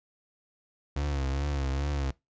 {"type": "tone with vibrato", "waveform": "35% pulse", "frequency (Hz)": 69.7, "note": "C#2", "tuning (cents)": 10, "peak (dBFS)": -26, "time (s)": [0.96, 2.11], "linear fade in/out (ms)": 5, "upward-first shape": "triangle", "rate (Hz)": 2.4, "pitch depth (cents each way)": 89, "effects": ["noise-tail reverb RT60 0.2 s tail -22 dB re dry", "resampled to 16000 Hz"]}